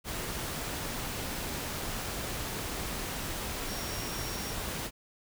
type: tone in noise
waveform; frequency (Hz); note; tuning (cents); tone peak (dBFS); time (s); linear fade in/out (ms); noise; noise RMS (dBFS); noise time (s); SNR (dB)
sine; 5588; F8; 0; -43; 3.65-4.55; 50; pink; -36; 0.04-4.91; -10
effects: none